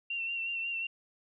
sine tone with vibrato, 2734 Hz, F7, 37 cents flat, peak -32 dBFS, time 0.1-0.87 s, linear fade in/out 5 ms, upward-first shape sine, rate 5.5 Hz, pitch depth 33 cents each way, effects none

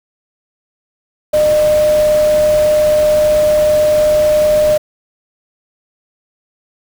sine tone in noise, 607 Hz, D#5, 43 cents flat, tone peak -8 dBFS, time 1.33-4.78 s, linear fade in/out 10 ms, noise pink, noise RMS -25 dBFS, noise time 1.33-4.78 s, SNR +14 dB, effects none

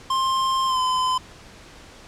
square tone with pitch glide, 1055 to 1020.8 Hz, C6 to C6, +14 to -43 cents, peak -20 dBFS, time 0.1-1.18 s, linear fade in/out 5 ms, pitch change -57 cents, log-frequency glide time 0.66-0.79 s, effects pink hiss -45 dBFS RMS until 2.07 s + low-pass 7000 Hz 12 dB/octave

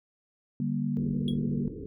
sine chord, G minor, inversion second, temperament equal with one note detuned, 146.83 / 196 / 236.9 Hz, D3 / G3 / Bb3, 0 / 0 / +28 cents, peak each -31 / -32 / -30 dBFS, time 0.6-1.68 s, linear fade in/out 2 ms
white low-pass noise, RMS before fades -39 dBFS, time 0.97-1.86 s, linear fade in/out 0 ms, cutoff 470 Hz, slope 96 dB/octave
triangle tone with exponential decay, 3322 Hz, G#7, in tune, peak -31 dBFS, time 1.28-1.38 s, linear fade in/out 1 ms, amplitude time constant 20 ms
effects none

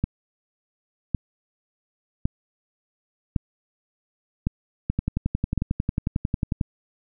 two click trains, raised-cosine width 5 ms, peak -9 / -10 dBFS, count 6 / 20, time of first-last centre 0.04-5.577 / 4.9-6.612 s, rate 0.903 / 11.1 Hz, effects none

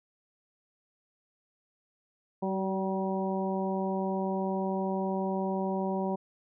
harmonic tone with a mistuned harmonic, 191.6 Hz, G3, 39 cents flat, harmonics 1 / 2 / 3 / 4 / 5, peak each -31 / -34 / -36 / -37 / -38 dBFS, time 2.42-6.16 s, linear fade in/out 10 ms, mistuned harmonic 2, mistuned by -20 cents, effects none

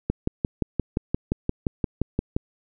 click train, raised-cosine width 3 ms, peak -9 dBFS, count 14, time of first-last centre 0.1-2.365 s, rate 5.74 Hz, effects none

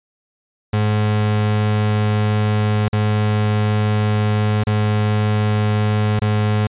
35% pulse tone with dropouts, 105.8 Hz, G#2, 33 cents sharp, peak -13 dBFS, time 0.73-6.67 s, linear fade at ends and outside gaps 5 ms, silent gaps 2.883-2.929 / 4.637-4.669 / 6.194-6.217 s, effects resampled to 8000 Hz

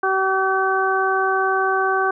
harmonic tone, 382.2 Hz, G4, 44 cents flat, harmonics 1 / 2 / 3 / 4, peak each -22 / -22 / -22 / -22 dBFS, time 0.03-2.11 s, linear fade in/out 5 ms, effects none

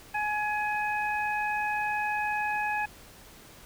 harmonic tone, 841 Hz, G#5, 22 cents sharp, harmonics 1 / 2 / 3, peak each -29 / -32 / -34 dBFS, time 0.14-2.86 s, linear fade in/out 10 ms, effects pink hiss -51 dBFS RMS until 3.65 s

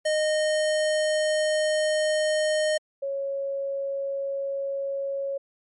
square / sine tone pair in turn, 616 / 551.7 Hz, D#5 / C#5, -17 / -8 cents, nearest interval major second, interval 191 cents, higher first, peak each -22 / -26 dBFS, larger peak first, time 0.05-2.78 / 3.02-5.38 s, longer first, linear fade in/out 10 ms, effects MP3 48 kbps

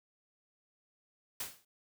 white noise with exponential decay, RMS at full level -35 dBFS, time 1.4-1.65 s, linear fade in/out 5 ms, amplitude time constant 54 ms, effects none

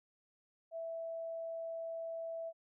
sine tone, 659.3 Hz, E5, in tune, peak -39 dBFS, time 0.71-2.53 s, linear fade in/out 50 ms, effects none

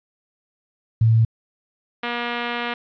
sine / 5% pulse tone pair in turn, 112.8 / 239 Hz, A2 / A#3, +44 / +43 cents, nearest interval octave + minor second, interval 1299 cents, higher second, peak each -12 dBFS, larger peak neither, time 1.01-1.25 / 2.03-2.74 s, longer second, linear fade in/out 5 ms, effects resampled to 11025 Hz + 9-bit

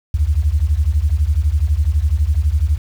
sine beating tone pair, 68.8 / 80.8 Hz, C#2 / E2, -12 / -34 cents, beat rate 12 Hz, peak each -15 dBFS, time 0.14-2.78 s, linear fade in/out 5 ms, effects tanh soft clip ceiling -5 dBFS + 7-bit

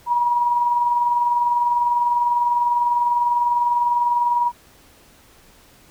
sine tone with tremolo, 960 Hz, B5, 49 cents flat, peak -14 dBFS, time 0.06-4.52 s, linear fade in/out 50 ms, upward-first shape sine, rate 20 Hz, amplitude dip 40%, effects pink hiss -51 dBFS RMS until 5.9 s

